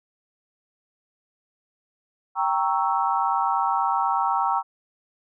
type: chord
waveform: sine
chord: G diminished seventh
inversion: none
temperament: equal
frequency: 784 / 932.3 / 1108.7 / 1318.5 Hz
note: G5 / Bb5 / Db6 / Fb6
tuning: 0 / 0 / 0 / 0 cents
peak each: -25 / -24 / -27 / -27 dBFS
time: 2.35-4.63 s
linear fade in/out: 50 ms
effects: none